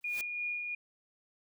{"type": "noise with exponential growth", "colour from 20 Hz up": "white", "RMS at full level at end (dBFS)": -39, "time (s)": [0.01, 0.21], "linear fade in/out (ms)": 1, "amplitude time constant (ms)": 43}
{"type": "tone with tremolo", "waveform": "sine", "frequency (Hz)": 2436, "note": "D#7", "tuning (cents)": -37, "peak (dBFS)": -32, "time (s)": [0.04, 0.75], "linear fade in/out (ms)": 5, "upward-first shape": "sine", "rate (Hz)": 2.9, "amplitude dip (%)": 35}
{"effects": []}